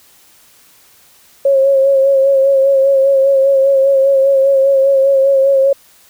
sine tone with vibrato, 544 Hz, C#5, 33 cents flat, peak -7 dBFS, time 1.45-5.73 s, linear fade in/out 5 ms, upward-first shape sine, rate 5 Hz, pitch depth 32 cents each way, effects white hiss -47 dBFS RMS until 6.09 s

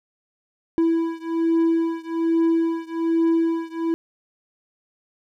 triangle beating tone pair, 329.6 / 330.8 Hz, E4 / E4, 0 / +6 cents, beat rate 1.2 Hz, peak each -19 / -20 dBFS, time 0.78-3.94 s, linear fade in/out 0 ms, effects none

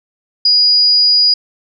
sine tone, 4900 Hz, D#8, 27 cents flat, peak -7 dBFS, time 0.45-1.34 s, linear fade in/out 5 ms, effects none

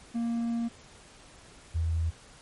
triangle / sine tone pair in turn, 233.1 / 81.89 Hz, A#3 / E2, 0 / -11 cents, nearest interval octave + tritone, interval 1811 cents, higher first, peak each -25 dBFS, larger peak neither, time 0.14-0.69 / 1.74-2.11 s, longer first, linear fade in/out 20 ms, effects pink hiss -53 dBFS RMS until 2.41 s + MP3 48 kbps

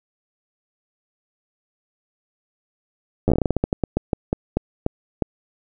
slowing click train, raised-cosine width 2 ms, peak -5 dBFS, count 20, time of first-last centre 3.28-5.223 s, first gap 10 ms, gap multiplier 1.22, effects none

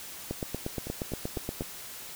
two click trains, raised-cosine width 2 ms, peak -24 / -18 dBFS, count 4 / 12, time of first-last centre 0.87-1.62 / 0.31-1.609 s, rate 4 / 8.47 Hz, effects white hiss -43 dBFS RMS until 2.15 s

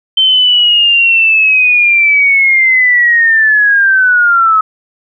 sine linear sweep, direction down, 3104 to 1276 Hz, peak -5 dBFS, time 0.17-4.61 s, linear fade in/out 5 ms, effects none

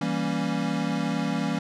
square chord, E diminished seventh, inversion none, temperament equal, 164.81 / 196 / 233.1 / 277.2 Hz, E3 / G3 / Bb3 / Db4, 0 / 0 / 0 / 0 cents, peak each -31 dBFS, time 0.01-1.59 s, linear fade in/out 5 ms, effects low-pass 6000 Hz 12 dB/octave

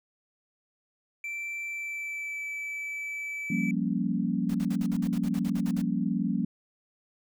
triangle tone with pitch glide, 2339 to 2309 Hz, D7 to D7, -8 to -30 cents, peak -31 dBFS, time 1.24-3.71 s, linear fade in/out 2 ms, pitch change -22 cents, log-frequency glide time 1.63-2.44 s
sine chord, G half-diminished seventh, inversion third, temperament equal, 174.61 / 196 / 233.1 / 277.2 Hz, F3 / G3 / Bb3 / Db4, 0 / 0 / 0 / 0 cents, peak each -31 / -30 / -30 / -33 dBFS, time 3.5-6.45 s, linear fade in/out 5 ms
pink noise bursts, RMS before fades -44 dBFS, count 13, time 4.49-5.818 s, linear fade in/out 5 ms, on 56 ms, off 50 ms
effects none

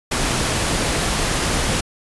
pink noise, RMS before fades -20 dBFS, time 0.11-1.81 s, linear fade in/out 10 ms, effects resampled to 24000 Hz

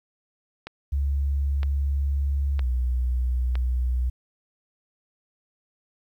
click train, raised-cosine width 0.3 ms, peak -19 dBFS, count 4, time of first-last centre 0.67-3.555 s, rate 1.04 Hz
sine tone with pitch glide, 69.8 to 62.18 Hz, C#2 to B1, +13 to +12 cents, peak -21 dBFS, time 0.92-4.1 s, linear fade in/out 10 ms, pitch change -201 cents, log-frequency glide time 2.58-2.65 s
effects 10-bit

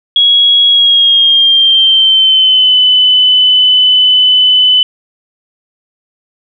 sine tone with pitch glide, 3322 to 3011 Hz, G#7 to F#7, 0 to +30 cents, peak -4 dBFS, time 0.16-4.83 s, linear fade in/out 2 ms, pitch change -170 cents, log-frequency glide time 0.68-2.77 s, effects none

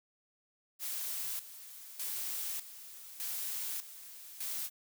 blue noise with tremolo, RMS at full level -38 dBFS, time 0.79-4.7 s, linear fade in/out 50 ms, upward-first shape square, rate 0.83 Hz, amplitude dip 75%, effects none

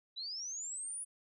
sine linear sweep, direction up, 3850 to 9970 Hz, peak -39 dBFS, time 0.16-1.05 s, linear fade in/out 20 ms, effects none

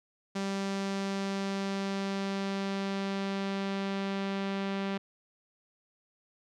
sawtooth tone with low-pass filter sweep, 196 Hz, G3, in tune, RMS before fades -33 dBFS, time 0.35-4.98 s, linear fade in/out 10 ms, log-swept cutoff 6200 to 3400 Hz, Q 1.2, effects none

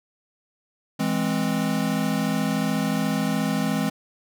square chord, E augmented, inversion none, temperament equal, 164.81 / 207.7 / 261.6 Hz, E3 / G#3 / B#3, 0 / 0 / 0 cents, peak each -28 / -26 / -27 dBFS, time 0.99-3.9 s, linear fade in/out 10 ms, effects none

